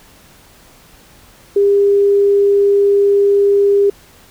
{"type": "tone", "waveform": "sine", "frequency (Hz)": 401.9, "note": "G4", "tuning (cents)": 43, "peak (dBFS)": -8, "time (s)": [1.56, 3.9], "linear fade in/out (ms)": 5, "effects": ["pink hiss -45 dBFS RMS until 4.3 s"]}